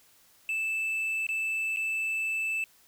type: tone with dropouts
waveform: triangle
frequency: 2636 Hz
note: E7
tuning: 1 cent flat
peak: -26 dBFS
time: 0.49-2.64 s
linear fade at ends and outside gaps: 1 ms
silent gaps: 1.267-1.289 / 1.762-1.77 s
effects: white hiss -61 dBFS RMS until 2.87 s